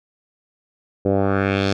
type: tone with low-pass filter sweep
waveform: 10% pulse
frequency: 98 Hz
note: G2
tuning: in tune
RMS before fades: -19 dBFS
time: 1.05-1.73 s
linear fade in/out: 5 ms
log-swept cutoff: 480 to 5300 Hz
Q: 2
effects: none